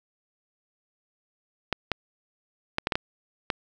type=clicks; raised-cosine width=0.3 ms; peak=-8 dBFS; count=7; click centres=1.727 / 1.917 / 2.784 / 2.871 / 2.922 / 2.955 / 3.502 s; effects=none